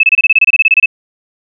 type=tone bursts; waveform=sine; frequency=2606 Hz; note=E7; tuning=20 cents flat; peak=-3 dBFS; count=15; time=0-0.859 s; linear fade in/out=5 ms; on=33 ms; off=26 ms; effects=none